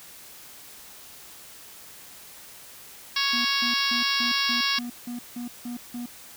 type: harmonic tone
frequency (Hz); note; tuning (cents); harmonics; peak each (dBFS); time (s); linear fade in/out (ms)
554.4; C#5; 0; 2 / 3 / 4 / 5 / 6 / 7 / 8 / 9 / 10; -31 / -31 / -31 / -31 / -31 / -31 / -31 / -31 / -31; 3.16-4.79; 5
type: tone bursts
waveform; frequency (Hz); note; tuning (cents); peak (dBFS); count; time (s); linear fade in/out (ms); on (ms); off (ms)
triangle; 241.6; B3; -38; -29; 10; 3.33-6.06; 5; 120; 170
effects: white hiss -46 dBFS RMS until 6.36 s